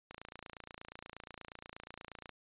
click train, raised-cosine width 0.3 ms, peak -30 dBFS, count 63, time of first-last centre 0.11-2.293 s, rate 28.4 Hz, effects resampled to 8000 Hz

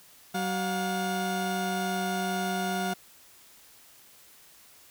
30% pulse tone pair together, 189.11 / 714 Hz, F#3 / F5, +38 / +38 cents, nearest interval octave + major seventh, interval 2300 cents, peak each -28 dBFS, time 0.34-2.94 s, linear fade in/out 10 ms, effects white hiss -55 dBFS RMS until 4.9 s

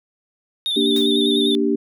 triangle tone with vibrato, 3620 Hz, A7, 48 cents sharp, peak -18 dBFS, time 0.66-1.55 s, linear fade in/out 0 ms, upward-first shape square, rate 10 Hz, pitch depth 42 cents each way
sine chord, G minor, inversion first, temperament equal, 233.1 / 293.7 / 392 Hz, Bb3 / D4 / G4, 0 / 0 / 0 cents, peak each -21 / -20 / -20 dBFS, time 0.76-1.76 s, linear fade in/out 10 ms
white noise with exponential decay, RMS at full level -32 dBFS, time 0.96-1.19 s, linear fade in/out 2 ms, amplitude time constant 48 ms
effects none

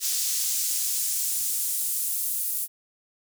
pink noise with high-pass filter sweep, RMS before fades -27 dBFS, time 0-2.68 s, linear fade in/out 50 ms, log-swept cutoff 5600 to 11000 Hz, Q 1.1, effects none

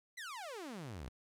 sawtooth exponential sweep, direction down, 2071 to 55 Hz, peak -40 dBFS, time 0.17-1.09 s, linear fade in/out 10 ms, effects low-pass 11000 Hz 12 dB/octave + 12-bit

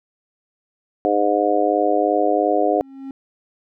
harmonic tone, 102.9 Hz, G#2, 16 cents flat, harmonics 3 / 4 / 5 / 6 / 7, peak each -22 / -22 / -22 / -22 / -20 dBFS, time 1.05-2.81 s, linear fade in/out 0 ms
triangle tone with exponential growth, 270 Hz, C#4, 45 cents flat, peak -25 dBFS, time 2.42-3.11 s, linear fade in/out 2 ms, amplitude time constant 150 ms
effects none

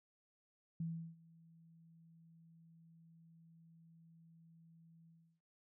sine tone with ADSR envelope, 164.81 Hz, E3, in tune, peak -37 dBFS, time 0.8-5.41 s, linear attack 4 ms, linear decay 350 ms, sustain -24 dB, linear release 330 ms, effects none

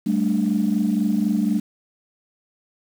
sine chord, G suspended second, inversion none, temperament equal, 196 / 220 / 293.7 Hz, G3 / A3 / D4, 0 / 0 / 0 cents, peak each -21 / -20 / -24 dBFS, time 0.06-1.6 s, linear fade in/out 10 ms, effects tanh soft clip ceiling -10 dBFS + 7-bit

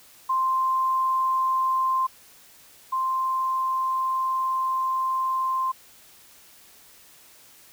sine tone pair in turn, 1046.5 / 1046.5 Hz, C6 / C6, 0 / 0 cents, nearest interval unison, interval 0 cents, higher neither, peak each -20 / -22 dBFS, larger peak first, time 0.29-2.07 / 2.92-5.72 s, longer second, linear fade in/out 10 ms, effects white hiss -52 dBFS RMS until 7.72 s

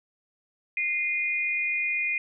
sine tone pair together, 2093 / 2455 Hz, C7 / D#7, 0 / -24 cents, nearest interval minor third, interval 276 cents, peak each -29 / -26 dBFS, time 0.77-2.18 s, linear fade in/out 2 ms, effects none

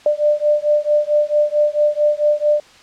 sine beating tone pair, 593 / 597.5 Hz, D5 / D5, +17 / +30 cents, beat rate 4.5 Hz, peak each -16 dBFS, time 0.06-2.6 s, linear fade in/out 2 ms, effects white hiss -45 dBFS RMS until 2.82 s + low-pass 5000 Hz 12 dB/octave

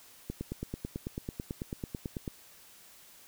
click train, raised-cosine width 3 ms, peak -22 dBFS, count 19, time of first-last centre 0.3-2.278 s, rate 9.1 Hz, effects white hiss -56 dBFS RMS until 3.27 s

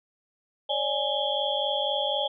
sine tone cluster, 554 / 598 / 830 / 3178 / 3380 Hz, C#5 / D5 / G#5 / G7 / G#7, -1 / +31 / -1 / +23 / +30 cents, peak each -31 dBFS, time 0.69-2.28 s, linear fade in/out 10 ms, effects none

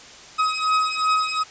40% pulse beating tone pair, 1266 / 1268.7 Hz, D#6 / D#6, +30 / +33 cents, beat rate 2.7 Hz, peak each -21 dBFS, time 0.38-1.44 s, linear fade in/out 20 ms, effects white hiss -43 dBFS RMS until 1.5 s + resampled to 16000 Hz

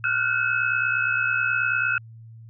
sine tone cluster, 1399 / 1458 / 1527 / 2578 Hz, F6 / F#6 / G6 / E7, +3 / -26 / -46 / -39 cents, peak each -26 dBFS, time 0.04-1.98 s, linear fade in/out 2 ms, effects added 113 Hz sine -41 dBFS peak until 2.49 s

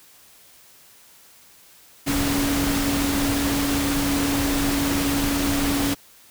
sine tone in noise, 281.4 Hz, C#4, 26 cents sharp, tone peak -22 dBFS, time 2.06-5.95 s, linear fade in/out 20 ms, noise pink, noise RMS -25 dBFS, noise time 2.06-5.95 s, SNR 0 dB, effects white hiss -51 dBFS RMS until 6.3 s

